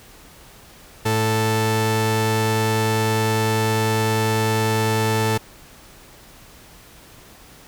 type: tone pair together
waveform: sawtooth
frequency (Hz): 110 / 440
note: A2 / A4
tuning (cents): 0 / 0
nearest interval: 2 octaves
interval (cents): 2400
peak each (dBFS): -16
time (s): 1.05-5.38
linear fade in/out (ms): 10
effects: pink hiss -46 dBFS RMS until 7.67 s